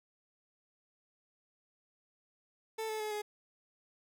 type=tone with pitch steps; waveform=30% pulse; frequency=442.4 / 434.5 / 426.8 / 419.3 Hz; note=A4 / A4 / G#4 / G#4; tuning=+9 / -22 / +47 / +17 cents; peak=-33 dBFS; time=2.78-3.22 s; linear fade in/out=10 ms; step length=110 ms; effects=none